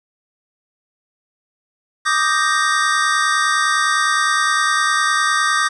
square chord, Eb major seventh, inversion third, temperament equal, 1174.7 / 1244.5 / 1568 / 1864.7 Hz, D6 / Eb6 / G6 / Bb6, 0 / 0 / 0 / 0 cents, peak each -21 dBFS, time 2.05-5.69 s, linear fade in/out 20 ms, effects resampled to 22050 Hz + 8-bit

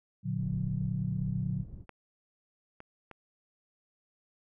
sine chord, Bb augmented, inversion none, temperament just, 116.54 / 145.68 / 182.1 Hz, Bb2 / D3 / F#3, 0 / -14 / -27 cents, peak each -34 dBFS, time 0.23-1.65 s, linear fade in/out 50 ms
pink low-pass noise, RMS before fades -44 dBFS, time 0.36-1.86 s, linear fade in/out 50 ms, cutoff 150 Hz, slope 12 dB/octave
clicks, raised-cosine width 0.5 ms, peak -31 dBFS, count 3, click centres 1.893 / 2.804 / 3.113 s
effects none

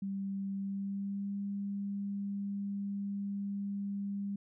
sine tone with pitch glide, 196 to 200.1 Hz, G3 to G3, 0 to +36 cents, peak -34 dBFS, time 0.02-4.36 s, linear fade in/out 5 ms, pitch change +36 cents, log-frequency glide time 0.55-1.36 s, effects none

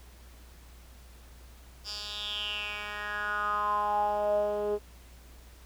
10% pulse tone with band-pass filter sweep, 207.7 Hz, G#3, in tune, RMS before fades -31 dBFS, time 1.84-4.79 s, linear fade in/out 50 ms, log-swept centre 5000 to 430 Hz, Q 6.3, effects added 60 Hz sine -50 dBFS peak until 5.65 s + pink hiss -57 dBFS RMS until 5.65 s

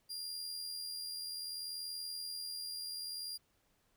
sawtooth tone with amplitude modulation, 4800 Hz, D8, 37 cents sharp, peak -36 dBFS, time 0.09-3.38 s, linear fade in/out 20 ms, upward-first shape sine, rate 80.6 Hz, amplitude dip 40%, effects pink hiss -75 dBFS RMS until 3.96 s

